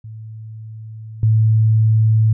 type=tone with level steps; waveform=sine; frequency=110 Hz; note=A2; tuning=in tune; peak=-30 / -10 dBFS; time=0.04-2.33 s; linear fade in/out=5 ms; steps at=1.23 s; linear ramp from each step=2 ms; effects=none